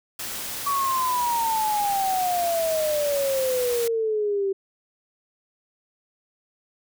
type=noise; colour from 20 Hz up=white; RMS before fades=-32 dBFS; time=0.19-3.88 s; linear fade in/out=5 ms
type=exponential sweep; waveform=sine; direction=down; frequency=1138 to 385.2 Hz; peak=-21 dBFS; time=0.66-4.53 s; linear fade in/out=10 ms
effects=none